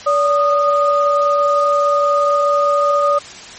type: tone pair together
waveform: sine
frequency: 575.3 / 1231 Hz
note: D5 / D#6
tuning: -36 / -19 cents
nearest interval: octave + minor second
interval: 1317 cents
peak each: -14 dBFS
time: 0.06-3.19 s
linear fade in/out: 10 ms
effects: white hiss -34 dBFS RMS until 3.58 s + MP3 32 kbps